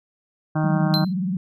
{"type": "harmonic tone", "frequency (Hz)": 155.56, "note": "D#3", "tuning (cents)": 0, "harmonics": [1, 2, 4, 5, 6, 7, 8, 9, 10], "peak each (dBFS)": [-20, -26, -30, -30, -36, -35, -38, -37, -38], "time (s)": [0.55, 1.05], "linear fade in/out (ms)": 10}
{"type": "tone with vibrato", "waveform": "sine", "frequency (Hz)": 185, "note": "F#3", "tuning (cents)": 0, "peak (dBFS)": -21, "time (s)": [0.64, 1.37], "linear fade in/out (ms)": 2, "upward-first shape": "sine", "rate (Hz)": 19, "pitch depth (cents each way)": 150}
{"type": "tone with exponential decay", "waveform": "triangle", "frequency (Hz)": 4100, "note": "C8", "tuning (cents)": -36, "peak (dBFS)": -16, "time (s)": [0.94, 1.13], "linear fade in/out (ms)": 0, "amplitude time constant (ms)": 40}
{"effects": []}